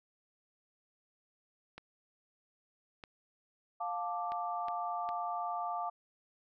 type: clicks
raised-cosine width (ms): 0.3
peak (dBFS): -30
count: 5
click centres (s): 1.78 / 3.038 / 4.32 / 4.684 / 5.09
type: chord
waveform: sine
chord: D minor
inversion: first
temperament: just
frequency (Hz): 704.8 / 881 / 1174.7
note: F5 / A5 / D6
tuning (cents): +16 / +2 / 0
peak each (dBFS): -37 / -40 / -39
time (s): 3.8-5.9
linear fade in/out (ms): 10
effects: none